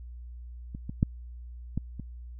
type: clicks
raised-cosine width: 5 ms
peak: -25 / -22 / -9 / -16 / -24 dBFS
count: 5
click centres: 0.749 / 0.895 / 1.029 / 1.776 / 1.997 s
effects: added 60 Hz sine -40 dBFS peak until 2.39 s